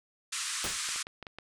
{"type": "band-pass noise", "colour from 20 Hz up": "white", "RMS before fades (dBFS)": -35, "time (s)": [0.32, 1.03], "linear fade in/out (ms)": 10, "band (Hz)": [1100, 9400], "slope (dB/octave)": 48}
{"type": "noise with exponential decay", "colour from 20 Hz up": "pink", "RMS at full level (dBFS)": -32, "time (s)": [0.64, 0.83], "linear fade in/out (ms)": 1, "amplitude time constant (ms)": 40}
{"type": "clicks", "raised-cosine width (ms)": 0.3, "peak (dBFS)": -26, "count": 6, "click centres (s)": [0.889, 0.96, 1.069, 1.227, 1.268, 1.386]}
{"effects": []}